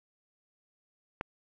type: click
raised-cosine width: 0.5 ms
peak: -18 dBFS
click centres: 1.211 s
effects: none